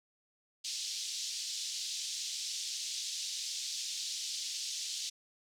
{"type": "band-pass noise", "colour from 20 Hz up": "white", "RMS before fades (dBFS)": -39, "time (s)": [0.64, 5.1], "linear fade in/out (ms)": 10, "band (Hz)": [3400, 6500], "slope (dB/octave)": 24, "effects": []}